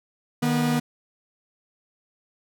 45% pulse tone pair together, 154.08 / 242.9 Hz, D#3 / B3, -17 / -29 cents, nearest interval minor sixth, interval 788 cents, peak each -25 / -22 dBFS, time 0.42-0.8 s, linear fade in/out 10 ms, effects none

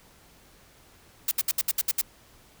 blue noise bursts, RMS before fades -24 dBFS, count 8, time 1.28-2.014 s, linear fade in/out 5 ms, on 34 ms, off 66 ms, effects pink hiss -56 dBFS RMS until 2.6 s

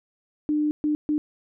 sine tone bursts at uneven times, 300.2 Hz, D4, 38 cents sharp, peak -20 dBFS, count 3, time 0.49-0.71 / 0.84-0.95 / 1.09-1.18 s, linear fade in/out 0 ms, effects none

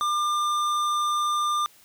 sine tone with tanh clipping, 1198 Hz, D6, 34 cents sharp, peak -24 dBFS, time 0.01-1.66 s, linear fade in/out 0 ms, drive 15 dB, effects white hiss -55 dBFS RMS until 1.84 s

